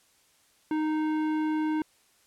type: tone with tanh clipping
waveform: sine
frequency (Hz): 309.7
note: D#4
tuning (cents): -8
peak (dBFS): -27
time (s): 0.71-1.82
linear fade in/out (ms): 2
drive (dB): 14
effects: white hiss -64 dBFS RMS until 2.26 s + low-pass 11000 Hz 12 dB/octave